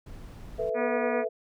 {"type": "noise", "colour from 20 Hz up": "brown", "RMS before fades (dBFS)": -43, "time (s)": [0.06, 0.7], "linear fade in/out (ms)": 5}
{"type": "chord", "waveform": "sine", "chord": "A suspended second", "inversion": "none", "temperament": "equal", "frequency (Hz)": [440, 493.9, 659.3], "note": ["A4", "B4", "E5"], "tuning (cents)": [0, 0, 0], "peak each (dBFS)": -31, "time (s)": [0.58, 1.29], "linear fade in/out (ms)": 20}
{"type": "harmonic tone", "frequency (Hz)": 242.3, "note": "B3", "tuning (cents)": -33, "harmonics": [1, 2, 3, 4, 5, 6, 7, 8, 9, 10], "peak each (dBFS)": [-32, -35, -37, -38, -39, -40, -40, -41, -42, -42], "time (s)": [0.74, 1.25], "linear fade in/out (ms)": 50}
{"effects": []}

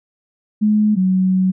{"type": "tone pair in turn", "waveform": "sine", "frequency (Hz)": [212, 186.77], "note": ["G#3", "F#3"], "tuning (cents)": [36, 17], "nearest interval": "major second", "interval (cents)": 219, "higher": "first", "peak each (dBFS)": [-11, -12], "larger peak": "first", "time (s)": [[0.61, 0.96], [0.96, 1.52]], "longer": "second", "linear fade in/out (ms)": 20, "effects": []}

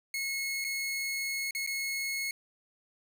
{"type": "tone with dropouts", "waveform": "sawtooth", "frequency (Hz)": 2177, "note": "C#7", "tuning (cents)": -32, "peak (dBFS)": -28, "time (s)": [0.14, 2.31], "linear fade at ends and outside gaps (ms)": 2, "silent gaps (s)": [[0.643, 0.647], [1.509, 1.549], [1.665, 1.673]], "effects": []}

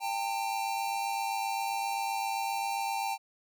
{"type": "tone pair together", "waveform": "square", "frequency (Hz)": [793, 900.6], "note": ["G5", "A5"], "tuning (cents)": [20, 40], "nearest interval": "major second", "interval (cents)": 220, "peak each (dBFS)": [-33, -35], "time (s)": [0, 3.18], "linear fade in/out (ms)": 50, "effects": []}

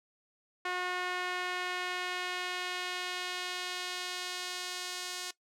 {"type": "tone with band-pass filter sweep", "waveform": "sawtooth", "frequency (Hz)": 361.9, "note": "F#4", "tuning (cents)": -38, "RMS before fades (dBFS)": -37, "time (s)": [0.65, 5.31], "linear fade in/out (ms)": 5, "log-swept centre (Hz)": [1700, 5500], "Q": 1, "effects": ["noise-tail reverb RT60 0.1 s tail -18 dB re dry"]}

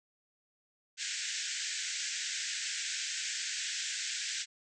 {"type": "band-pass noise", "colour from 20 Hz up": "white", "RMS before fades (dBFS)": -37, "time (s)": [0.97, 4.46], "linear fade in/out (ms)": 50, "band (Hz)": [1500, 7900], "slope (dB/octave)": 96, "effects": []}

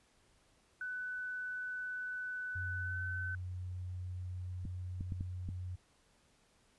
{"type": "tone with pitch glide", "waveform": "sine", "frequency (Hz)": [1497, 1520.5], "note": ["F#6", "F#6"], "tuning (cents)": [20, 47], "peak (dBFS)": -38, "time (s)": [0.81, 3.35], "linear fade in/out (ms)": 2, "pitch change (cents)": 27, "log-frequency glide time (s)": [2.78, 2.98]}
{"type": "tone", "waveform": "sine", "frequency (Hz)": 90.7, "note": "F#2", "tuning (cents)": -34, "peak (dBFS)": -39, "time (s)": [2.55, 5.76], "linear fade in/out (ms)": 10}
{"type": "clicks", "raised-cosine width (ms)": 5, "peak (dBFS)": -29, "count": 5, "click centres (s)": [4.653, 5.009, 5.122, 5.209, 5.489]}
{"effects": ["pink hiss -70 dBFS RMS until 6.78 s", "resampled to 24000 Hz"]}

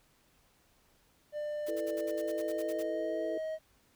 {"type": "tone with pitch glide", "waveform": "triangle", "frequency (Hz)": [596, 631.4], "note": ["D5", "D#5"], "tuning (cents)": [25, 25], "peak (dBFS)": -32, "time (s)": [1.32, 3.59], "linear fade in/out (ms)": 50, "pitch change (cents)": 100, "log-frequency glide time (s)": [2.01, 3.23]}
{"type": "noise bursts", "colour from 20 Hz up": "white", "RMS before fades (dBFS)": -49, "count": 12, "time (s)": [1.66, 2.831], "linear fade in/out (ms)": 10, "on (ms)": 49, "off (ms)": 53}
{"type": "chord", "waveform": "sine", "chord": "E suspended fourth", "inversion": "none", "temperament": "just", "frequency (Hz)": [329.6, 439.5, 494.4], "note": ["E4", "A4", "B4"], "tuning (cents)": [0, -2, 2], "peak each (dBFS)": [-38, -39, -42], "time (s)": [1.68, 3.38], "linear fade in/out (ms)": 5}
{"effects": ["pink hiss -68 dBFS RMS until 3.95 s"]}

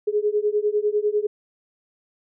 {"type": "beating tone pair", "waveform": "sine", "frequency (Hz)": [413.7, 423.7], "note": ["G#4", "G#4"], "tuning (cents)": [-7, 35], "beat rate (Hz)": 10, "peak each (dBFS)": -22, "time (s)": [0.07, 1.27], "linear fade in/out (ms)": 10, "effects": []}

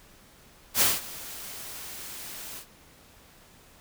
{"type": "noise with ADSR envelope", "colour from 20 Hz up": "white", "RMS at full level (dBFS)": -20, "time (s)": [0.74, 2.66], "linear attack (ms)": 72, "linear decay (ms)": 190, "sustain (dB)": -20, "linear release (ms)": 88, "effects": ["pink hiss -55 dBFS RMS until 3.8 s"]}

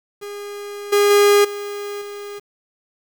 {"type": "tone with level steps", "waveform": "45% pulse", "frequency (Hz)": 408.6, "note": "G#4", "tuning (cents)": -28, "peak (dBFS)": [-29, -12, -10, -26, -30], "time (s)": [0.21, 2.4], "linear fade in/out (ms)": 20, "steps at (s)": [0.92, 1.1, 1.44, 2.01], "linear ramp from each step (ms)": 10, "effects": ["8-bit"]}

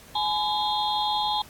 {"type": "tone cluster", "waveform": "sine", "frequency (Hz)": [841, 1011, 3291, 3621, 4084], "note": ["G#5", "B5", "G#7", "A7", "C8"], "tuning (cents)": [22, 40, -16, 49, -43], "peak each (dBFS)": [-25, -33, -31, -31, -34], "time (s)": [0.15, 1.42], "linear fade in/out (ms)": 5, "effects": ["pink hiss -49 dBFS RMS until 1.49 s", "AAC 64 kbps"]}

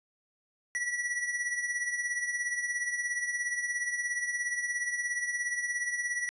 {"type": "tone with tremolo", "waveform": "square", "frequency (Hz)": 1943, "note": "B6", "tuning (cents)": -29, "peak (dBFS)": -28, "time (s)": [0.75, 6.29], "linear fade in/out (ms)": 0, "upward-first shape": "triangle", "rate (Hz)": 17, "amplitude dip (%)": 65, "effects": ["resampled to 24000 Hz"]}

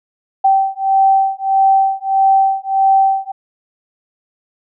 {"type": "beating tone pair", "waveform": "sine", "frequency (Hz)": [775, 776.6], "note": ["G5", "G5"], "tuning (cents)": [-20, -16], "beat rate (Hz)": 1.6, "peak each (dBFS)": -13, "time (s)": [0.44, 3.32], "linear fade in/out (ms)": 10, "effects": []}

